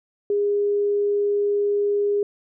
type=tone; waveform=sine; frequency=408.6 Hz; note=G#4; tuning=28 cents flat; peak=-18 dBFS; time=0.3-2.23 s; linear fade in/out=2 ms; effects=none